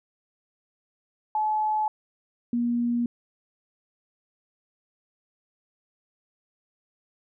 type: tone pair in turn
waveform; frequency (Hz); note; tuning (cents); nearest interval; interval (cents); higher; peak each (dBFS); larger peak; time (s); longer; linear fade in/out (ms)
sine; 858 / 238.5; A5 / A#3; -44 / +40; octave + minor seventh; 2216; first; -22 / -22; neither; 1.35-1.88 / 2.53-3.06; neither; 2
effects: none